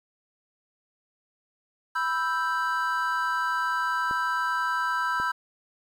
triangle chord, E minor, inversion second, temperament equal, 987.8 / 1318.5 / 1568 Hz, B5 / E6 / G6, 0 / 0 / 0 cents, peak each -27 dBFS, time 1.95-5.32 s, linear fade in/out 10 ms
clicks, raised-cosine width 2 ms, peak -26 dBFS, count 2, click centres 4.111 / 5.2 s
effects 9-bit

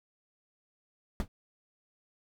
brown noise with exponential decay, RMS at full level -25 dBFS, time 1.2-1.28 s, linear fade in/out 1 ms, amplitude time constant 17 ms, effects none

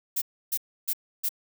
violet noise bursts, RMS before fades -27 dBFS, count 4, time 0.16-1.292 s, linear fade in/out 10 ms, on 58 ms, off 300 ms, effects none

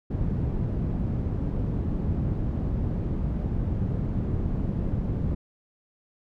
white low-pass noise, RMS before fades -27 dBFS, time 0.1-5.35 s, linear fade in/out 10 ms, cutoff 150 Hz, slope 12 dB/octave, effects none

